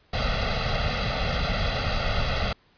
pink noise with comb filter, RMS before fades -25 dBFS, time 0.13-2.53 s, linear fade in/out 5 ms, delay 1.5 ms, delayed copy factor +0.9, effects pink hiss -61 dBFS RMS until 2.77 s + resampled to 11025 Hz

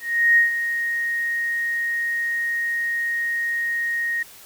sine tone with ADSR envelope, 1868 Hz, A#6, 3 cents sharp, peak -11 dBFS, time 0-4.23 s, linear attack 370 ms, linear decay 130 ms, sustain -10 dB, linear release 6 ms, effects white hiss -45 dBFS RMS until 4.45 s

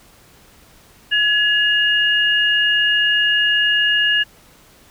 sine tone pair together, 1687 / 2848 Hz, G#6 / F7, +27 / +33 cents, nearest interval major sixth, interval 906 cents, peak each -16 / -16 dBFS, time 1.11-4.24 s, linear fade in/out 20 ms, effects pink hiss -49 dBFS RMS until 4.9 s

